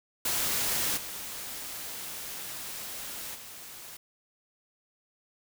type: noise with level steps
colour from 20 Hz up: white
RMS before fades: -29 / -39 / -45 dBFS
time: 0.25-3.97 s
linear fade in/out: 5 ms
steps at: 0.96 / 3.34 s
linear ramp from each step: 20 ms
effects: none